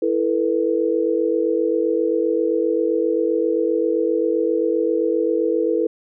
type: chord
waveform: sine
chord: E suspended fourth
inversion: none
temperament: equal with one note detuned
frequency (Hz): 329.6 / 440 / 487.6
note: E4 / A4 / B4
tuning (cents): 0 / 0 / -22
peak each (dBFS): -21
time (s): 0.02-5.87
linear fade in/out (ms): 5
effects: none